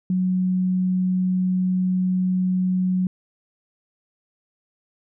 sine tone, 184.2 Hz, F#3, 7 cents flat, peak -18 dBFS, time 0.1-3.07 s, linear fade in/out 2 ms, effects none

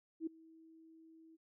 sine tone with ADSR envelope, 323.4 Hz, E4, 33 cents flat, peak -34 dBFS, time 0.2-1.37 s, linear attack 67 ms, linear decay 8 ms, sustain -24 dB, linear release 24 ms, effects none

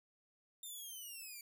5% pulse linear sweep, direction down, 3632 to 2307 Hz, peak -39 dBFS, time 0.63-1.41 s, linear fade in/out 2 ms, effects none

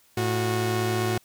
sawtooth tone pair together, 110 / 365.3 Hz, A2 / F#4, 0 / -22 cents, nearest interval octave + major sixth, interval 2078 cents, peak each -22 dBFS, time 0.17-1.18 s, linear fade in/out 5 ms, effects white hiss -60 dBFS RMS until 1.24 s

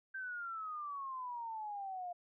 sine exponential sweep, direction down, 1572 to 698.5 Hz, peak -40 dBFS, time 0.14-2.13 s, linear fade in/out 10 ms, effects none

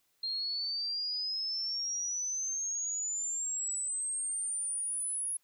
sine exponential sweep, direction up, 4186 to 10548 Hz, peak -32 dBFS, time 0.23-5.37 s, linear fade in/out 5 ms, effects white hiss -74 dBFS RMS until 5.43 s

